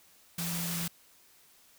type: tone in noise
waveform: sine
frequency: 170.5 Hz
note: F3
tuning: 41 cents flat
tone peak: -35 dBFS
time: 0.38-0.88 s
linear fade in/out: 5 ms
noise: white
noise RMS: -36 dBFS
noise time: 0.38-0.88 s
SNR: -2 dB
effects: white hiss -61 dBFS RMS until 1.78 s